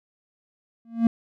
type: tone with exponential growth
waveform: triangle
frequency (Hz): 230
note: A#3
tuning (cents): -23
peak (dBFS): -10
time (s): 0.85-1.07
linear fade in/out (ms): 2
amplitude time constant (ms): 46
effects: none